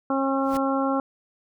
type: harmonic tone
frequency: 270.7 Hz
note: C#4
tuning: 41 cents flat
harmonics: 1 / 2 / 3 / 4 / 5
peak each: -24 / -27 / -29 / -30 / -31 dBFS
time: 0.1-1 s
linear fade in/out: 2 ms
type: noise with exponential growth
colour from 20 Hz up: pink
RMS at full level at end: -33 dBFS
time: 0.4-0.57 s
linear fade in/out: 1 ms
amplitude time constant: 36 ms
effects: none